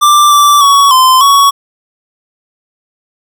square tone with pitch steps, 1180 / 1167 / 1122 / 1033 / 1119 Hz, D6 / D6 / C#6 / C6 / C#6, +8 / -11 / +21 / -22 / +16 cents, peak -4 dBFS, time 0.01-1.51 s, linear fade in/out 20 ms, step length 300 ms, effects none

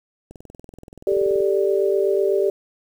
click train, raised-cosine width 2 ms, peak -27 dBFS, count 24, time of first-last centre 0.31-1.405 s, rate 21 Hz
sine chord, G suspended second, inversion none, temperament equal, 392 / 440 / 587.3 Hz, G4 / A4 / D5, 0 / 0 / 0 cents, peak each -18 / -23 / -23 dBFS, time 1.07-2.5 s, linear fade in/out 2 ms
effects 8-bit

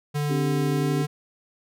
square tone with pitch glide, 146.83 to 148.19 Hz, D3 to D3, 0 to +16 cents, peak -24 dBFS, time 0.14-1.07 s, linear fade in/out 20 ms, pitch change +16 cents, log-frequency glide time 0.74-0.91 s
sine chord, C suspended second, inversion none, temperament equal, 261.6 / 293.7 / 392 Hz, C4 / D4 / G4, 0 / 0 / 0 cents, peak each -29 dBFS, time 0.29-1.04 s, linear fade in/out 20 ms
effects none

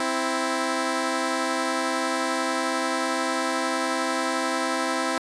10% pulse tone pair together, 261.6 / 329.8 Hz, C4 / E4, 0 / +1 cents, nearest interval major third, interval 401 cents, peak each -18 dBFS, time 0-5.18 s, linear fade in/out 2 ms, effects resampled to 24000 Hz

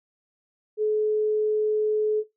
sine tone, 427.7 Hz, A4, 49 cents flat, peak -20 dBFS, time 0.77-2.24 s, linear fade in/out 50 ms, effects noise-tail reverb RT60 0.2 s tail -18 dB re dry

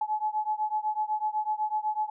sine beating tone pair, 852 / 860 Hz, G#5 / A5, +44 / -40 cents, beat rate 8 Hz, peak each -29 / -30 dBFS, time 0.01-2.1 s, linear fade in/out 5 ms, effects none

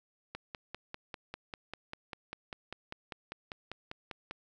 click train, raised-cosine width 0.3 ms, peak -24 dBFS, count 21, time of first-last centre 0.35-4.31 s, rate 5.05 Hz, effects none

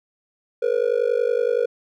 triangle tone with amplitude modulation, 480 Hz, B4, 49 cents flat, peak -11 dBFS, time 0.62-1.66 s, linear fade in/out 10 ms, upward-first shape sine, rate 50.7 Hz, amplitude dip 100%, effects tanh soft clip ceiling -8 dBFS

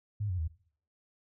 sine tone with pitch steps, 103.83 / 90.91 / 79.6 Hz, G#2 / F#2 / D#2, 0 / -30 / +40 cents, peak -30 dBFS, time 0.2-0.479 s, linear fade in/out 10 ms, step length 93 ms, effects noise-tail reverb RT60 0.5 s tail -18 dB re dry

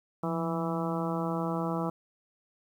harmonic tone with a mistuned harmonic, 164.81 Hz, E3, in tune, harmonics 1 / 2 / 3 / 4 / 5 / 6 / 7 / 8, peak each -32 / -35 / -37 / -38 / -39 / -40 / -40 / -41 dBFS, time 0.23-1.9 s, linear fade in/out 5 ms, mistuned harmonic 1, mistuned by +69 cents, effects 10-bit

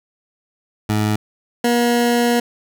20% pulse tone pair in turn, 106.4 / 238.9 Hz, G#2 / A#3, +42 / +43 cents, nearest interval octave + major second, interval 1401 cents, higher second, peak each -11 / -9 dBFS, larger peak second, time 0.89-1.16 / 1.64-2.4 s, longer second, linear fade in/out 5 ms, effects none

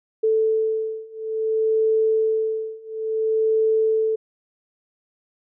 sine beating tone pair, 440 / 440.58 Hz, A4 / A4, 0 / +2 cents, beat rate 0.58 Hz, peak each -22 / -21 dBFS, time 0.23-4.16 s, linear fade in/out 10 ms, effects none

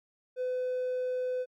triangle tone, 505 Hz, B4, 39 cents sharp, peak -26 dBFS, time 0.36-1.46 s, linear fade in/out 50 ms, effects tanh soft clip ceiling -24 dBFS + MP3 64 kbps

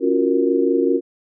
sine chord, Gb major seventh, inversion second, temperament equal with one note detuned, 277.2 / 344.8 / 370 / 466.2 Hz, Db4 / F4 / Gb4 / Bb4, 0 / -22 / 0 / 0 cents, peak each -20 dBFS, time 0-1.01 s, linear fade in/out 50 ms, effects none

